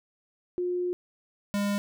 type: tone pair in turn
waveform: sine / square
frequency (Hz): 357.4 / 202.8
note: F4 / G#3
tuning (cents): +40 / -41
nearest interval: minor seventh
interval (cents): 981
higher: first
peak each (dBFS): -26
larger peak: neither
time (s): 0.58-0.93 / 1.54-1.78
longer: first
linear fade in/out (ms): 0
effects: none